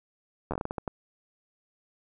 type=slowing click train; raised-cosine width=1 ms; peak=-17 dBFS; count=10; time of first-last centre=0.51-0.878 s; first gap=11 ms; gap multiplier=1.31; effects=none